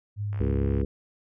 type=tone with vibrato; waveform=sine; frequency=102.6 Hz; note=G#2; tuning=21 cents flat; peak=-27 dBFS; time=0.16-0.85 s; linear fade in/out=50 ms; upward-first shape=triangle; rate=3.2 Hz; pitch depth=15 cents each way
type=click train; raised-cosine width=0.5 ms; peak=-30 dBFS; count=33; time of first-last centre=0.33-0.813 s; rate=66.2 Hz
type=harmonic tone; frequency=69.3 Hz; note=C#2; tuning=in tune; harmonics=1 / 2 / 3 / 4 / 5 / 6 / 7; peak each=-26 / -35 / -31 / -35 / -35 / -34 / -37 dBFS; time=0.4-0.85 s; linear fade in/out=5 ms
effects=none